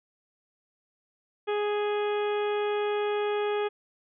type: harmonic tone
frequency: 415.4 Hz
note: G#4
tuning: in tune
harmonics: 1 / 2 / 3 / 4 / 5 / 6 / 7 / 8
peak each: -26 / -34 / -38 / -41 / -45 / -42 / -49 / -44 dBFS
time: 1.47-3.69 s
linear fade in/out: 20 ms
effects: none